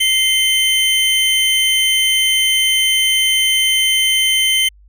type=tone pair together; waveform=square; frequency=2093 / 3085 Hz; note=C7 / G7; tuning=0 / -28 cents; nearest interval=perfect fifth; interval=672 cents; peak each=-18 / -14 dBFS; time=0-4.69 s; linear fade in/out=10 ms; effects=added 50 Hz sine -43 dBFS peak until 4.88 s